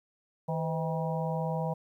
harmonic tone with a mistuned harmonic, 160 Hz, D#3, 49 cents sharp, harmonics 1 / 3 / 4 / 5 / 6, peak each -31 / -36 / -37 / -38 / -39 dBFS, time 0.48-1.74 s, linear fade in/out 10 ms, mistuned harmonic 3, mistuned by +87 cents, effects 11-bit

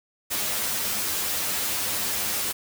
white noise with comb filter, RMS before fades -27 dBFS, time 0.3-2.53 s, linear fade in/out 20 ms, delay 9.8 ms, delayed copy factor +0.85, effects none

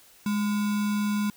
sine tone with sample-and-hold, 207.7 Hz, G#3, in tune, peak -23 dBFS, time 0.26-1.3 s, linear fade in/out 2 ms, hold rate 1225 Hz, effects white hiss -55 dBFS RMS until 1.36 s

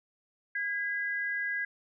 sine tone pair together, 1639 / 1998.2 Hz, G#6 / B6, -23 / +20 cents, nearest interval minor third, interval 343 cents, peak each -31 / -35 dBFS, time 0.55-1.65 s, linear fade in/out 5 ms, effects none

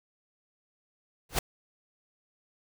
pink noise with exponential growth, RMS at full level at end -20 dBFS, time 1.29-1.39 s, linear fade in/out 5 ms, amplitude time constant 20 ms, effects none

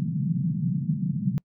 pink band-pass noise, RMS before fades -26 dBFS, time 0-1.38 s, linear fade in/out 0 ms, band 140 to 200 Hz, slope 48 dB/octave, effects noise-tail reverb RT60 0.1 s tail -26 dB re dry

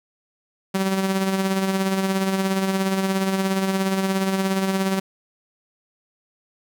sawtooth tone with tremolo, 192 Hz, G3, 36 cents flat, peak -14 dBFS, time 0.74-5 s, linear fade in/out 10 ms, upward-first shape sine, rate 17 Hz, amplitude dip 45%, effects 9-bit

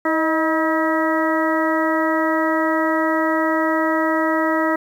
harmonic tone with a mistuned harmonic, 321 Hz, E4, 46 cents flat, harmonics 1 / 2 / 3 / 4 / 5 / 6, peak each -20 / -22 / -25 / -24 / -30 / -25 dBFS, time 0.05-4.76 s, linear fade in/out 5 ms, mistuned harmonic 2, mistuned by -42 cents, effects 8-bit

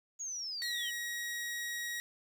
sine linear sweep, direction down, 6770 to 2903 Hz, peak -37 dBFS, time 0.19-0.91 s, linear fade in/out 20 ms
sawtooth tone with pitch glide, 1910 to 1899 Hz, A#6 to A#6, +42 to +32 cents, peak -33 dBFS, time 0.62-2 s, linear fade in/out 0 ms, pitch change -10 cents, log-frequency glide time 0.76-0.97 s
effects 11-bit

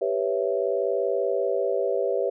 sine chord, C# half-diminished seventh, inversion second, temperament equal with one note detuned, 393.6 / 493.9 / 554.4 / 659.3 Hz, G4 / B4 / C#5 / E5, +7 / 0 / 0 / 0 cents, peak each -27 / -27 / -27 / -30 dBFS, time 0.01-2.3 s, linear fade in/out 10 ms, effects none

